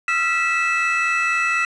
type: tone cluster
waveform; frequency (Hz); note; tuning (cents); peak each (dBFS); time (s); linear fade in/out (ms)
triangle; 1287 / 1371 / 1956 / 2618; E6 / F6 / B6 / E7; -42 / -32 / -17 / -13; -26 / -21 / -20 / -19; 0.08-1.65; 2
effects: tanh soft clip ceiling -9 dBFS + resampled to 22050 Hz